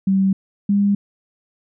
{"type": "tone pair in turn", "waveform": "sine", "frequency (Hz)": [192.8, 201.6], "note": ["G3", "G3"], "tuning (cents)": [-28, 49], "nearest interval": "minor second", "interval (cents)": 77, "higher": "second", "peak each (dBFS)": -13, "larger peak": "neither", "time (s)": [[0.07, 0.33], [0.69, 0.95]], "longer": "neither", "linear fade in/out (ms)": 5, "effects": []}